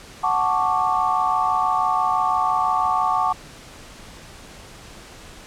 sine chord, D major seventh, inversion first, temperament equal, 740 / 880 / 1108.7 / 1174.7 Hz, F#5 / A5 / C#6 / D6, 0 / 0 / 0 / 0 cents, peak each -23 dBFS, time 0.23-3.33 s, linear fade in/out 10 ms, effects pink hiss -42 dBFS RMS until 5.46 s + low-pass 9000 Hz 12 dB/octave

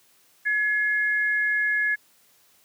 sine tone pair together, 1695 / 2138 Hz, G#6 / C7, +35 / +37 cents, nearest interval major third, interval 402 cents, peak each -21 / -29 dBFS, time 0.45-1.96 s, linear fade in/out 20 ms, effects white hiss -60 dBFS RMS until 2.64 s + high-pass 80 Hz 12 dB/octave

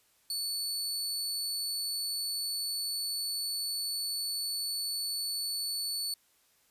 sawtooth tone, 4456 Hz, C#8, 8 cents sharp, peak -29 dBFS, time 0.3-6.14 s, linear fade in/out 2 ms, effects white hiss -68 dBFS RMS until 6.7 s + resampled to 32000 Hz

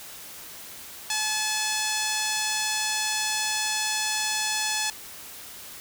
5% pulse tone with low-pass filter, 860 Hz, A5, 40 cents flat, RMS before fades -27 dBFS, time 1.1-4.9 s, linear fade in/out 2 ms, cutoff 8200 Hz, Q 0.93, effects white hiss -42 dBFS RMS until 5.8 s

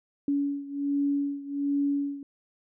sine beating tone pair, 282.7 / 284 Hz, C#4 / C#4, +34 / +42 cents, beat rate 1.3 Hz, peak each -27 / -30 dBFS, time 0.28-2.23 s, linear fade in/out 2 ms, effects none

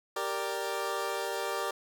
20% pulse chord, G minor, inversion none, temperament equal, 392 / 466.2 / 587.3 Hz, G4 / Bb4 / D5, 0 / 0 / 0 cents, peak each -31 dBFS, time 0.16-1.71 s, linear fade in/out 5 ms, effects none

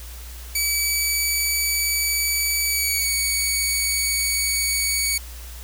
10% pulse tone with pitch glide, 2289 to 2243 Hz, D7 to C#7, -45 to +20 cents, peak -11 dBFS, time 0.55-5.18 s, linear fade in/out 5 ms, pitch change -35 cents, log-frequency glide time 2.68-3.09 s, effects added 60 Hz sine -35 dBFS peak until 5.63 s + white hiss -42 dBFS RMS until 5.63 s

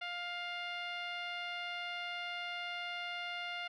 10% pulse tone with low-pass filter, 703 Hz, F5, 11 cents sharp, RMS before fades -41 dBFS, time 0.01-3.68 s, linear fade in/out 10 ms, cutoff 2800 Hz, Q 1.4, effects none

